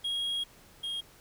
triangle tone pair in turn, 3284 / 3252 Hz, G#7 / G#7, -20 / -37 cents, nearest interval unison, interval 17 cents, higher first, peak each -28 / -31 dBFS, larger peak first, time 0.04-0.44 / 0.83-1.01 s, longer first, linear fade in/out 10 ms, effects pink hiss -57 dBFS RMS until 1.2 s

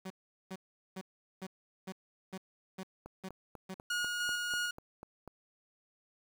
sawtooth tone bursts, 188.7 Hz, F#3, 34 cents sharp, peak -36 dBFS, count 9, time 0.05-3.745 s, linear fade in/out 10 ms, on 55 ms, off 400 ms
click train, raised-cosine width 1 ms, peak -32 dBFS, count 10, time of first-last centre 3.06-5.277 s, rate 4.06 Hz
sawtooth tone with tremolo, 1440 Hz, F#6, 47 cents flat, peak -28 dBFS, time 3.9-4.71 s, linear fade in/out 5 ms, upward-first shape square, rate 3.3 Hz, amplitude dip 25%
effects low-pass 10000 Hz 12 dB/octave + 9-bit

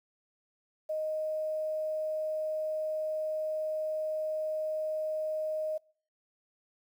sine tone with quantisation, 622.3 Hz, D#5, in tune, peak -30 dBFS, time 0.89-5.78 s, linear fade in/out 10 ms, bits 10, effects noise-tail reverb RT60 0.5 s tail -25 dB re dry

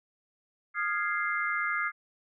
sine chord, F minor seventh, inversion third, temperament equal with one note detuned, 1227.4 / 1396.9 / 1661.2 / 2093 Hz, Eb6 / F6 / Ab6 / C7, -24 / 0 / 0 / 0 cents, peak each -33 / -33 / -34 / -32 dBFS, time 0.74-1.92 s, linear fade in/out 50 ms, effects none

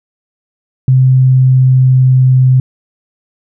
sine tone with pitch glide, 130 to 129.1 Hz, C3 to C3, -11 to -23 cents, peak -4 dBFS, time 0.88-2.6 s, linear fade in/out 2 ms, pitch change -12 cents, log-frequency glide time 1.03-2.46 s, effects none

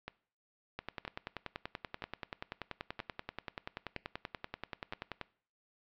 two click trains, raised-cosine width 0.3 ms, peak -24 / -22 dBFS, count 6 / 47, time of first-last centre 0.08-4.934 / 0.79-5.213 s, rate 1.03 / 10.4 Hz, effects noise-tail reverb RT60 0.5 s tail -21 dB re dry + low-pass 4000 Hz 12 dB/octave

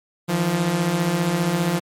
sawtooth beating tone pair, 159 / 174 Hz, D#3 / F3, +38 / -6 cents, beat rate 15 Hz, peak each -21 / -16 dBFS, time 0.28-1.8 s, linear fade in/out 20 ms, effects MP3 64 kbps

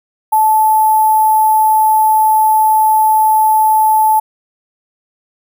sine tone with sample-and-hold, 869 Hz, A5, 22 cents flat, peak -7 dBFS, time 0.32-4.2 s, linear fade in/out 10 ms, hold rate 11025 Hz, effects none

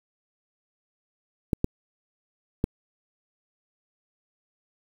clicks, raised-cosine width 3 ms, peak -9 dBFS, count 3, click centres 1.532 / 1.644 / 2.641 s, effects 7-bit

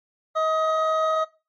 triangle tone pair together, 634.7 / 1261 Hz, D#5 / D#6, +34 / +23 cents, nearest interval octave, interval 1189 cents, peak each -21 dBFS, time 0.35-1.25 s, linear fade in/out 20 ms, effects noise-tail reverb RT60 0.3 s tail -18 dB re dry + MP3 32 kbps

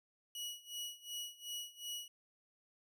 sawtooth tone with tremolo, 2918 Hz, F#7, 25 cents flat, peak -37 dBFS, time 0.35-2.08 s, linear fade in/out 2 ms, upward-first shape sine, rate 2.7 Hz, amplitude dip 90%, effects none

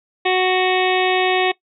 harmonic tone, 370 Hz, F#4, in tune, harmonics 1 / 2 / 3 / 5 / 6 / 7 / 8 / 9 / 10, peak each -18 / -19 / -27 / -25 / -25 / -26 / -30 / -30 / -28 dBFS, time 0.25-1.52 s, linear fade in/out 10 ms, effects noise-tail reverb RT60 0.1 s tail -20 dB re dry

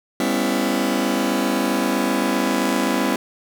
sawtooth chord, C# half-diminished seventh, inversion second, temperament just, 199.57 / 249.5 / 277.2 / 332.6 Hz, G3 / B3 / C#4 / E4, +31 / +18 / 0 / +16 cents, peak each -21 / -19 / -20 / -21 dBFS, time 0.2-3.16 s, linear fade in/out 2 ms, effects none

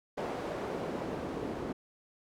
pink noise with band-pass filter sweep, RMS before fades -37 dBFS, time 0.17-1.73 s, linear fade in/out 10 ms, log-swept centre 550 to 320 Hz, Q 1.1, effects none

